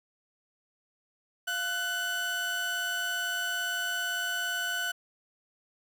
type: tone pair together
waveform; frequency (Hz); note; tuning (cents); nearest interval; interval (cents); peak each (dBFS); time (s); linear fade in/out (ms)
30% pulse; 698.5 / 1494.7; F5 / F#6; 0 / +17; octave + minor second; 1317; -37 / -27; 1.47-4.92; 10
effects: none